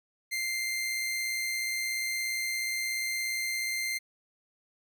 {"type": "tone with amplitude modulation", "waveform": "sawtooth", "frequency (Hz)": 2093, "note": "C7", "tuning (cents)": 0, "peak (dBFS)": -25, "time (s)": [0.31, 3.99], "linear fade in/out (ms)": 20, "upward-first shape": "sine", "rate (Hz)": 117, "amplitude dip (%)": 30, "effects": []}